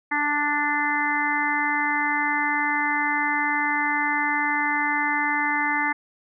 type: harmonic tone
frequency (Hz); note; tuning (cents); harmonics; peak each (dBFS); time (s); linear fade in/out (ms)
293.7; D4; 0; 1 / 3 / 4 / 5 / 6 / 7; -31 / -26 / -31 / -32 / -26 / -26; 0.11-5.93; 10
effects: none